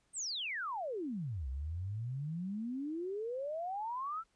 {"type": "exponential two-way sweep", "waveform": "sine", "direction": "down then up", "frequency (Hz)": [8840, 62.8, 1368], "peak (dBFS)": -36, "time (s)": [0.13, 4.24], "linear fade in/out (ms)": 50, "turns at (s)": 1.48, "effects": ["pink hiss -75 dBFS RMS until 4.35 s", "resampled to 22050 Hz"]}